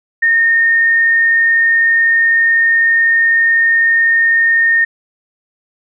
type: tone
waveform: sine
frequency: 1834 Hz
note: A#6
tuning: 29 cents flat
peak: -8 dBFS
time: 0.22-4.85 s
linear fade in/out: 10 ms
effects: none